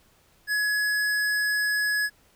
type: tone with hard clipping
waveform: sine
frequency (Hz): 1687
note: G#6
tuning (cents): +27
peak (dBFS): -24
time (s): 0.47-2.1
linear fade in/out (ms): 50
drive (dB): 15
effects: pink hiss -61 dBFS RMS until 2.35 s